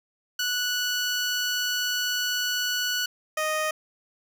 15% pulse tone pair in turn, 1476 / 620.6 Hz, F#6 / D#5, -5 / -5 cents, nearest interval octave + minor third, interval 1500 cents, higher first, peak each -18 dBFS, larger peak neither, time 0.39-3.06 / 3.37-3.71 s, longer first, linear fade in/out 5 ms, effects none

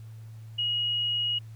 sine tone, 2893 Hz, F#7, 40 cents flat, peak -25 dBFS, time 0.58-1.39 s, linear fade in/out 10 ms, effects added 111 Hz sine -41 dBFS peak until 1.55 s + pink hiss -62 dBFS RMS until 1.55 s

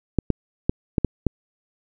clicks, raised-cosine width 3 ms, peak -5 dBFS, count 6, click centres 0.187 / 0.303 / 0.695 / 0.982 / 1.047 / 1.267 s, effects none

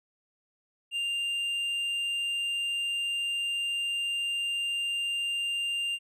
triangle tone with tanh clipping, 2794 Hz, F7, in tune, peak -29 dBFS, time 0.91-5.99 s, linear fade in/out 50 ms, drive 9 dB, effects none

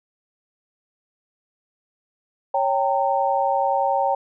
sine chord, G diminished, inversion second, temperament equal with one note detuned, 554.4 / 784 / 915.3 Hz, Db5 / G5 / Bb5, 0 / 0 / -32 cents, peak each -23 / -21 / -23 dBFS, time 2.54-4.15 s, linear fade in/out 5 ms, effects none

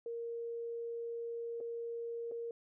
sine tone with dropouts, 466.2 Hz, A#4, in tune, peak -38 dBFS, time 0.06-2.51 s, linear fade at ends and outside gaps 2 ms, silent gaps 1.604-1.609 / 2.314-2.319 s, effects none

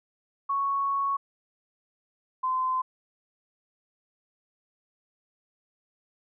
sine tone pair in turn, 1108.7 / 1030.8 Hz, C#6 / C6, 0 / -26 cents, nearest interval minor second, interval 126 cents, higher first, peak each -24 dBFS, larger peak neither, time 0.49-1.17 / 2.43-2.82 s, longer first, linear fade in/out 10 ms, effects none

